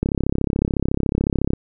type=click train; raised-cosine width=3 ms; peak=-6 dBFS; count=52; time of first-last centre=0.03-1.534 s; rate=33.9 Hz; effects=none